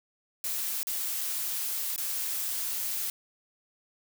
blue noise with dropouts, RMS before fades -32 dBFS, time 0.44-3.1 s, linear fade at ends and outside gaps 1 ms, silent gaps 0.831-0.87 / 1.962-1.979 s, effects none

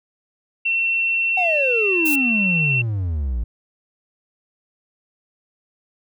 sine tone, 2707 Hz, E7, 45 cents sharp, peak -17 dBFS, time 0.65-2.82 s, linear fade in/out 10 ms
triangle exponential sweep, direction down, 762 to 54.5 Hz, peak -18 dBFS, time 1.37-3.44 s, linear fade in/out 5 ms
violet noise, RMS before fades -24 dBFS, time 2.05-2.16 s, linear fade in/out 10 ms
effects none

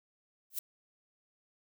violet noise with exponential growth, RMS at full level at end -29 dBFS, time 0.5-0.59 s, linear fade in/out 5 ms, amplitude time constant 18 ms, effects none

